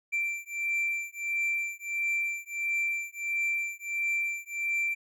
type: beating tone pair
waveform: triangle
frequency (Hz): 2349 / 2350.5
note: D7 / D7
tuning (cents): 0 / +1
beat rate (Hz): 1.5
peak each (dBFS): -30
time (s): 0.12-4.95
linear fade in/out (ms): 20
effects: none